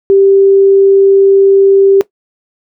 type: tone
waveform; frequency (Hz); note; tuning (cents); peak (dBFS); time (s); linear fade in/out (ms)
sine; 392; G4; 0; -3; 0.1-2.01; 0
effects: noise-tail reverb RT60 0.1 s tail -17 dB re dry